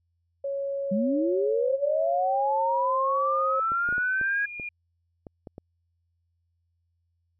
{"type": "tone with pitch glide", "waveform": "sine", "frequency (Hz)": [554.4, 534], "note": ["C#5", "C5"], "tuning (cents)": [0, 35], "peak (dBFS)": -27, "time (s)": [0.44, 3.6], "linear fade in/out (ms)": 5, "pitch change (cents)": -65, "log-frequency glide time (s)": [2.09, 2.92]}
{"type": "linear sweep", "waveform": "sine", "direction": "up", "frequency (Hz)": [189, 1661.2], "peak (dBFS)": -23, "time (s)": [0.91, 4.46], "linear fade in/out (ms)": 10}
{"type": "tone with exponential growth", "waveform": "sine", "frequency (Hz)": 2422, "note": "D#7", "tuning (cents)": -47, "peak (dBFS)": -31, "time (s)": [3.35, 4.69], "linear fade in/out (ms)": 5, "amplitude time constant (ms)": 290}
{"type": "clicks", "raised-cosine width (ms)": 2, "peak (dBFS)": -27, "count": 9, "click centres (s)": [3.719, 3.889, 3.926, 3.981, 4.213, 4.598, 5.268, 5.472, 5.581]}
{"effects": ["added 85 Hz sine -70 dBFS peak until 7.39 s"]}